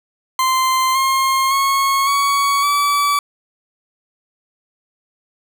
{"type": "tone with pitch steps", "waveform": "40% pulse", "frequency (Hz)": [1041, 1067.2, 1094, 1121.5, 1149.7], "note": ["C6", "C6", "C#6", "C#6", "D6"], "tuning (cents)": [-9, 34, -23, 20, -37], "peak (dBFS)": -13, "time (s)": [0.39, 3.19], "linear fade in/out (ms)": 2, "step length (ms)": 560, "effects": []}